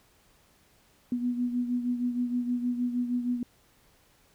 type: beating tone pair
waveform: sine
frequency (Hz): 243.8 / 250.2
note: B3 / B3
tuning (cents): -22 / +23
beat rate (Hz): 6.4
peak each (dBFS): -27 / -34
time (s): 1.12-3.43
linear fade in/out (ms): 2
effects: pink hiss -63 dBFS RMS until 4.34 s